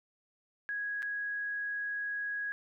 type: tone with dropouts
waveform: sine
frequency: 1659 Hz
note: G#6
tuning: 2 cents flat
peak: -33 dBFS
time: 0.69-2.52 s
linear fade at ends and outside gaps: 0 ms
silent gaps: 1.022-1.028 s
effects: none